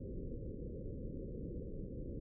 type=low-pass noise; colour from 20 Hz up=pink; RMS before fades=-44 dBFS; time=0-2.2 s; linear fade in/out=10 ms; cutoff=540 Hz; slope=96 dB/octave; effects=none